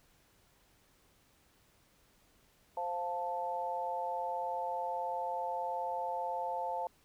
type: chord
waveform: sine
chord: F major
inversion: second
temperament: equal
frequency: 523.3 / 698.5 / 880 Hz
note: C5 / F5 / A5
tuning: 0 / 0 / 0 cents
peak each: -40 / -39 / -36 dBFS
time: 2.77-6.87 s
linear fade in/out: 2 ms
effects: pink hiss -68 dBFS RMS until 7.04 s